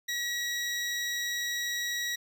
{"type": "tone", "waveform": "20% pulse", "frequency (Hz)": 1917, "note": "A#6", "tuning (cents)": 48, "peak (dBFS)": -25, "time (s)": [0.08, 2.16], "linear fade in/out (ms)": 10, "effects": []}